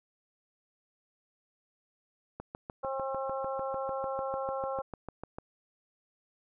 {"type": "click train", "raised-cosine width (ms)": 1, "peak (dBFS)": -25, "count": 21, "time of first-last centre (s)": [2.4, 5.385], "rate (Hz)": 6.7}
{"type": "harmonic tone", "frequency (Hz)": 268.2, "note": "C4", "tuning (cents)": 43, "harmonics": [2, 3, 4, 5], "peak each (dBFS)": [-34, -38, -40, -42], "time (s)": [2.83, 4.82], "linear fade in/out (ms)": 10}
{"effects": []}